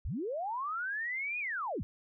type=linear two-way sweep; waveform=sine; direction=up then down; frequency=37.18 to 2500 to 37.18 Hz; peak=-33 dBFS; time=0.05-1.83 s; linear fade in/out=0 ms; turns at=1.39 s; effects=none